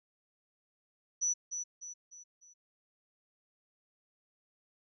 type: tone with echo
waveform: sine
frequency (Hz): 5930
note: F#8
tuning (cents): +3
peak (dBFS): -28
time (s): 1.21-1.34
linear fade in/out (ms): 20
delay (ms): 300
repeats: 4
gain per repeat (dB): -7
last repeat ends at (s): 2.54
effects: none